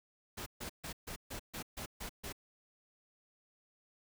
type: noise bursts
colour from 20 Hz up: pink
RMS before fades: -43 dBFS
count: 9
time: 0.37-2.327 s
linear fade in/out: 10 ms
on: 93 ms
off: 140 ms
effects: none

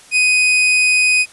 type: tone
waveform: 40% pulse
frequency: 2497 Hz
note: D#7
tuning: 6 cents sharp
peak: -10 dBFS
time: 0.11-1.26 s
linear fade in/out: 50 ms
effects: white hiss -43 dBFS RMS until 1.32 s + resampled to 24000 Hz

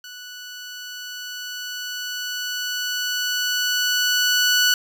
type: tone with level ramp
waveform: 15% pulse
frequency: 1480 Hz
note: F#6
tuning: in tune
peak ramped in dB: -30 to -8 dBFS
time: 0.04-4.74 s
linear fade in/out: 2 ms
effects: none

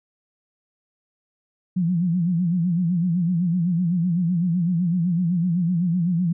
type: tone with vibrato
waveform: sine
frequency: 174.2 Hz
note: F3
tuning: 4 cents flat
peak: -18 dBFS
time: 1.76-6.33 s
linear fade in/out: 10 ms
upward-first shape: sine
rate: 7.9 Hz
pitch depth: 110 cents each way
effects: none

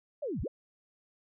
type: linear two-way sweep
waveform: sine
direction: down then up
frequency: 631 to 41.2 to 631 Hz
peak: -32 dBFS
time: 0.22-0.48 s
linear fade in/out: 10 ms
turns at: 0.42 s
effects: none

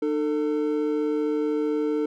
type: tone pair together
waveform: triangle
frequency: 302.6 / 446.8 Hz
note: D#4 / A4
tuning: -48 / +27 cents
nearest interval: perfect fifth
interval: 675 cents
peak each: -23 dBFS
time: 0.02-2.06 s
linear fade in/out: 5 ms
effects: none

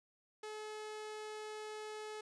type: tone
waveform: sawtooth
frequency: 428.2 Hz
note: A4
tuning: 47 cents flat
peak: -40 dBFS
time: 0.43-2.21 s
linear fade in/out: 5 ms
effects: resampled to 22050 Hz + 12-bit

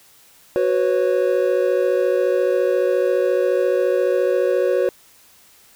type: chord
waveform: triangle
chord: F# suspended fourth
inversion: none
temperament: equal with one note detuned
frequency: 370 / 493.9 / 548.3 Hz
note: F#4 / B4 / C#5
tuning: 0 / 0 / -19 cents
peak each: -18 dBFS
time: 0.56-4.89 s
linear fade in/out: 0 ms
effects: white hiss -51 dBFS RMS until 5.75 s

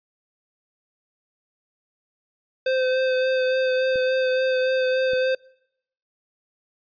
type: tone with vibrato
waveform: square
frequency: 517 Hz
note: C5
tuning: 21 cents flat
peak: -20 dBFS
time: 2.66-5.35 s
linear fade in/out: 5 ms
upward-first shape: sine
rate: 3.5 Hz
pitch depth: 17 cents each way
type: clicks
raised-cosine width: 3 ms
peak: -27 dBFS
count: 2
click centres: 3.958 / 5.134 s
effects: noise-tail reverb RT60 0.8 s tail -26 dB re dry + resampled to 11025 Hz

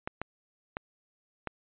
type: clicks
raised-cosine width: 0.5 ms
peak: -18 dBFS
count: 4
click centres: 0.075 / 0.216 / 0.769 / 1.473 s
effects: resampled to 8000 Hz

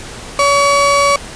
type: tone pair together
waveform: 35% pulse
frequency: 566 / 1132 Hz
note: C#5 / C#6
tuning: +36 / +36 cents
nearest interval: octave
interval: 1200 cents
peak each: -11 dBFS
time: 0.39-1.16 s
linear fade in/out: 2 ms
effects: pink hiss -30 dBFS RMS until 1.35 s + resampled to 22050 Hz

